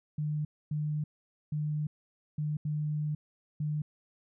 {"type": "tone bursts at uneven times", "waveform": "sine", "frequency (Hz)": 150.7, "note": "D3", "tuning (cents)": 45, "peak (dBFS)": -29, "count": 6, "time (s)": [[0.18, 0.45], [0.71, 1.04], [1.52, 1.87], [2.38, 2.57], [2.65, 3.15], [3.6, 3.82]], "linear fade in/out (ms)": 5, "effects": []}